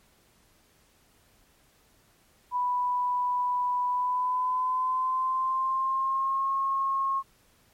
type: tone with pitch glide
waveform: sine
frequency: 987.8 to 1083.4 Hz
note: B5 to C#6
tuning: 0 to -40 cents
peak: -24 dBFS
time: 2.51-7.23 s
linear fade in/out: 50 ms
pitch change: +160 cents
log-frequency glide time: 3.87-6.51 s
effects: pink hiss -63 dBFS RMS until 7.73 s + MP3 64 kbps